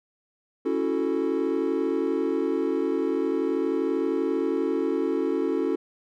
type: chord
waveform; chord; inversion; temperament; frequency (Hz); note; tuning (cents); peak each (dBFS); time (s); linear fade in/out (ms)
triangle; F# minor seventh; second; equal; 277.2 / 329.6 / 370 / 440; C#4 / E4 / F#4 / A4; 0 / 0 / 0 / 0; -26; 0.65-5.76; 10
effects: tanh soft clip ceiling -12 dBFS